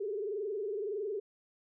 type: tone with frequency modulation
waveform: sine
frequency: 412.6 Hz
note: G#4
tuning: 11 cents flat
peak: -33 dBFS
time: 0-1.2 s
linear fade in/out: 10 ms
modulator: 21.7 Hz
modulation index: 1.4
effects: none